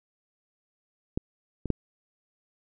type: clicks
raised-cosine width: 3 ms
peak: -14 / -20 / -10 dBFS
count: 3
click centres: 1.175 / 1.657 / 1.703 s
effects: none